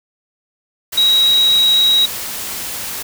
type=tone in noise; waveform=sine; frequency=3832 Hz; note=A#7; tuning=47 cents sharp; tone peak=-9 dBFS; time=0.97-2.06 s; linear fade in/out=10 ms; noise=white; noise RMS=-25 dBFS; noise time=0.92-3.03 s; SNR=+13 dB; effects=none